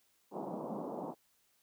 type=band-pass noise; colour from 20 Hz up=pink; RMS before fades=-41 dBFS; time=0.31-1.15 s; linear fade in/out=50 ms; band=170 to 1000 Hz; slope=48 dB/octave; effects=white hiss -73 dBFS RMS until 1.62 s